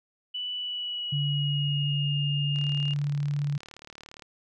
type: tone with pitch glide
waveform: sine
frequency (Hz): 2969 to 2830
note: F#7 to F7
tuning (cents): +5 to +22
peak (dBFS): -30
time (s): 0.34-2.94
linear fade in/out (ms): 10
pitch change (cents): -83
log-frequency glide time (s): 0.53-2.17
type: tone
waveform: sine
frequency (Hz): 144.3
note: D3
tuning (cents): -30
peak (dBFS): -25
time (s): 1.12-3.58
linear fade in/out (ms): 10
type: click train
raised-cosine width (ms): 0.2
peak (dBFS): -27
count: 63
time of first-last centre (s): 2.56-4.222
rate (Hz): 37.3
effects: none